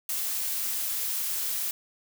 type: noise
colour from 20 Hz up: blue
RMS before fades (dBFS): -30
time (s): 0.09-1.71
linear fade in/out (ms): 2
effects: none